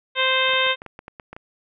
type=harmonic tone; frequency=522 Hz; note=C5; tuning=4 cents flat; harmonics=1 / 2 / 3 / 4 / 5 / 6 / 7; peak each=-25 / -25 / -25 / -25 / -25 / -25 / -25 dBFS; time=0.15-0.76 s; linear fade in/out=50 ms
type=clicks; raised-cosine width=0.5 ms; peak=-22 dBFS; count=10; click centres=0.493 / 0.536 / 0.666 / 0.819 / 0.863 / 0.991 / 1.081 / 1.198 / 1.33 / 1.365 s
effects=none